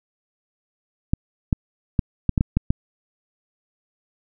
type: clicks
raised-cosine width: 5 ms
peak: -5 dBFS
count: 8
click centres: 1.135 / 1.528 / 1.992 / 2.293 / 2.378 / 2.409 / 2.57 / 2.705 s
effects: none